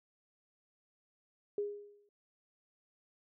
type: tone with exponential decay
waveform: sine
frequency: 410.5 Hz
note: G#4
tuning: 20 cents flat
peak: -30 dBFS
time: 1.58-2.09 s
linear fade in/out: 2 ms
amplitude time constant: 110 ms
effects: none